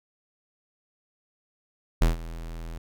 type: tone with ADSR envelope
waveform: square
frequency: 41.28 Hz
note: E1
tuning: 3 cents sharp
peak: -16 dBFS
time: 2.01-2.78 s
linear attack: 10 ms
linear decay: 140 ms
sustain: -19 dB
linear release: 4 ms
effects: none